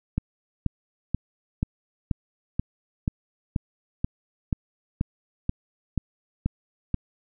click train, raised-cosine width 5 ms, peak -11 dBFS, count 15, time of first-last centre 0.18-6.943 s, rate 2.07 Hz, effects none

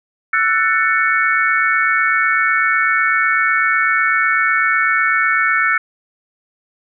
sine chord, F# minor seventh, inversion third, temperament just, 1332 / 1480 / 1776 / 2220 Hz, E6 / F#6 / A6 / C#7, +18 / 0 / +16 / +2 cents, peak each -18 dBFS, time 0.33-5.78 s, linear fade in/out 5 ms, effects none

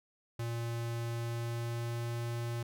square tone with pitch glide, 117 to 117.88 Hz, A#2 to A#2, +7 to +20 cents, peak -35 dBFS, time 0.39-2.63 s, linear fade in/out 5 ms, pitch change +13 cents, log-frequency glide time 1.12-2.14 s, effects none

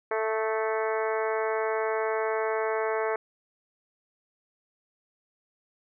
harmonic tone with a mistuned harmonic, 220 Hz, A3, in tune, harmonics 2 / 3 / 4 / 5 / 6 / 7 / 8 / 9 / 10, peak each -28 / -32 / -34 / -36 / -38 / -39 / -40 / -41 / -42 dBFS, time 0.11-3.16 s, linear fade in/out 2 ms, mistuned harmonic 6, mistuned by -21 cents, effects none

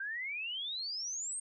sine exponential sweep, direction up, 1554 to 8700 Hz, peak -36 dBFS, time 0-1.4 s, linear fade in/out 5 ms, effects none

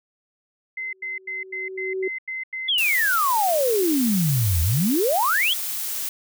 sine tone bursts, 2061 Hz, C7, 27 cents flat, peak -27 dBFS, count 8, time 0.77-2.687 s, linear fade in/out 5 ms, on 160 ms, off 91 ms
sine tone with exponential growth, 378.6 Hz, F#4, 40 cents sharp, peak -21 dBFS, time 0.79-2.08 s, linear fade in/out 5 ms, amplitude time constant 280 ms
sine exponential two-way sweep, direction down then up, 3482 to 77.78 to 3482 Hz, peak -18 dBFS, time 2.68-5.54 s, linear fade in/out 10 ms, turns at 4.62 s
blue noise, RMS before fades -28 dBFS, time 2.78-6.09 s, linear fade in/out 2 ms
effects none

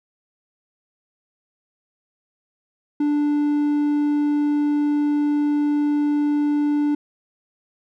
triangle tone, 293.7 Hz, D4, in tune, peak -15 dBFS, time 3-6.95 s, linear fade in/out 5 ms, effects none

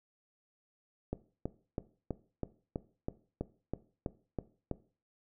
click train, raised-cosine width 2 ms, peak -21 dBFS, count 12, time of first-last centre 1.13-4.713 s, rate 3.07 Hz, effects noise-tail reverb RT60 0.4 s tail -17 dB re dry

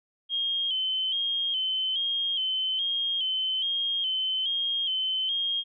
sine tone with vibrato, 3149 Hz, G7, 7 cents sharp, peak -25 dBFS, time 0.29-5.64 s, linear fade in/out 50 ms, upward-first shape square, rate 1.2 Hz, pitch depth 49 cents each way, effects none

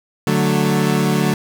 30% pulse chord, D major, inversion none, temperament equal, 146.83 / 185 / 220 Hz, D3 / F#3 / A3, 0 / 0 / 0 cents, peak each -16 / -16 / -17 dBFS, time 0.27-1.34 s, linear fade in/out 2 ms, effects none

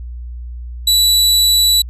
sawtooth tone, 3944 Hz, B7, 3 cents flat, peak -6 dBFS, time 0.87-1.82 s, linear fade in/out 5 ms, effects added 60 Hz sine -25 dBFS peak until 1.89 s + resampled to 32000 Hz

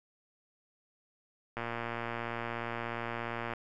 click train, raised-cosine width 0.5 ms, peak -21 dBFS, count 231, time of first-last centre 1.57-3.536 s, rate 117 Hz, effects none

